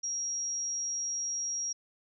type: tone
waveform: sine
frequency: 5650 Hz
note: F8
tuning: 19 cents sharp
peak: -31 dBFS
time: 0.03-1.73 s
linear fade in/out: 10 ms
effects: none